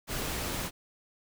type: noise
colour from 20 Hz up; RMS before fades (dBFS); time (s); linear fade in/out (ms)
pink; -34; 0.07-0.71; 50
effects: none